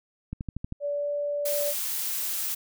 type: click train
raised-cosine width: 5 ms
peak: -20 dBFS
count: 6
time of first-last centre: 0.33-0.724 s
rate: 12.7 Hz
type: tone with pitch glide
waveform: sine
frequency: 577 to 580.7 Hz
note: D5 to D5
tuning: -31 to -20 cents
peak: -26 dBFS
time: 0.8-1.74 s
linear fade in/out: 50 ms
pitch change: +11 cents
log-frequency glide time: 0.91-1.1 s
type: noise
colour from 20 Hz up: blue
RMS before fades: -30 dBFS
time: 1.45-2.55 s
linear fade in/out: 10 ms
effects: none